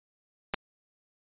clicks, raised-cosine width 0.3 ms, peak -13 dBFS, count 2, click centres 0.538 / 0.543 s, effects resampled to 8000 Hz

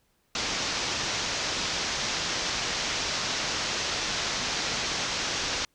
white low-pass noise, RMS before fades -30 dBFS, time 0.35-5.65 s, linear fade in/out 2 ms, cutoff 6400 Hz, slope 48 dB/octave, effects pink hiss -70 dBFS RMS until 5.74 s

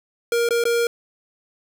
square tone with dropouts, 470 Hz, A#4, 14 cents sharp, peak -18 dBFS, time 0.32-0.87 s, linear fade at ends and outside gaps 2 ms, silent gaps 0.489-0.507 / 0.639-0.653 s, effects none

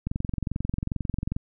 click train, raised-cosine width 5 ms, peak -15 dBFS, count 30, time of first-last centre 0.07-1.365 s, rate 22.4 Hz, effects none

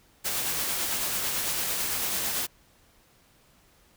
white noise with tremolo, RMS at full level -28 dBFS, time 0.24-2.47 s, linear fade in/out 20 ms, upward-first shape sine, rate 9 Hz, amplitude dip 25%, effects pink hiss -61 dBFS RMS until 3.96 s

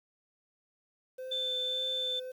triangle tone with vibrato, 513 Hz, C5, 34 cents flat, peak -36 dBFS, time 1.18-2.32 s, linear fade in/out 10 ms, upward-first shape sine, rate 1.8 Hz, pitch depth 17 cents each way
sine tone, 3539 Hz, A7, 9 cents sharp, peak -30 dBFS, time 1.31-2.2 s, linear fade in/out 10 ms
effects tanh soft clip ceiling -25 dBFS + 10-bit

